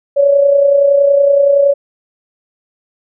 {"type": "tone with amplitude modulation", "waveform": "sine", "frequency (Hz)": 563, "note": "C#5", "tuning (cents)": 27, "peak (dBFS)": -4, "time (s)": [0.16, 1.74], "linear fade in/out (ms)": 20, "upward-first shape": "sine", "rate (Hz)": 30.7, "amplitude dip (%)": 50, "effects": []}